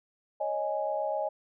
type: chord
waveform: sine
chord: C# suspended second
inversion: none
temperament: equal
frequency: 554.4 / 622.3 / 830.6 Hz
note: C#5 / D#5 / G#5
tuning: 0 / 0 / 0 cents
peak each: -34 / -31 / -33 dBFS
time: 0.4-1.29 s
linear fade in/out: 10 ms
effects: none